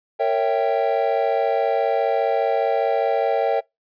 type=chord; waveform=triangle; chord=A# diminished seventh; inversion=none; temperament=equal with one note detuned; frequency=459.7 / 554.4 / 659.3 / 784 Hz; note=A#4 / C#5 / E5 / G5; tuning=-24 / 0 / 0 / 0 cents; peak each=-21 dBFS; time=0.19-3.61 s; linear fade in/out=20 ms; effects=noise-tail reverb RT60 0.2 s tail -25 dB re dry + resampled to 11025 Hz